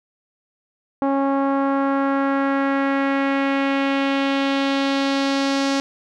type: tone with low-pass filter sweep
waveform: sawtooth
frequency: 274.7 Hz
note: C#4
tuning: 16 cents flat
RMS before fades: -20 dBFS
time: 1.02-5.8 s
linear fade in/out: 0 ms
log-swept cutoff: 940 to 5500 Hz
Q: 1.7
effects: none